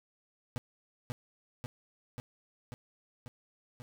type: tone with echo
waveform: 35% pulse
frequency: 122.4 Hz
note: B2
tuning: 15 cents flat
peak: -31 dBFS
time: 0.56-0.58 s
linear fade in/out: 0 ms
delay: 540 ms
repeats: 6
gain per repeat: -2 dB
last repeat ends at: 3.82 s
effects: 12-bit